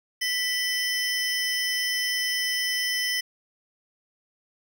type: tone cluster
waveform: square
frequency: 1971 / 3056 / 5220 Hz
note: B6 / G7 / E8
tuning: -4 / -45 / -18 cents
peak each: -28 / -31 / -30 dBFS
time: 0.21-3.21 s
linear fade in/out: 10 ms
effects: none